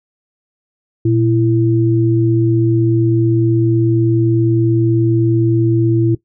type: tone pair together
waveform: sine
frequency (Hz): 118 / 333.8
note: A#2 / E4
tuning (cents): +22 / +22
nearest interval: octave + tritone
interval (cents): 1800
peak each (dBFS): -13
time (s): 1.05-6.15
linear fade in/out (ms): 5
effects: noise-tail reverb RT60 0.1 s tail -17 dB re dry